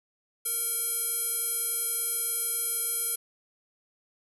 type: tone with band-pass filter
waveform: square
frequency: 461.7 Hz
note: A#4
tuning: 17 cents flat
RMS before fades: -30 dBFS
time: 0.45-3.16 s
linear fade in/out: 10 ms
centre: 11000 Hz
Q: 6.4
effects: none